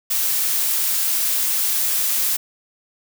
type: noise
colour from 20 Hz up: blue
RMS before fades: -20 dBFS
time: 0.1-2.37 s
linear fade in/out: 10 ms
effects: none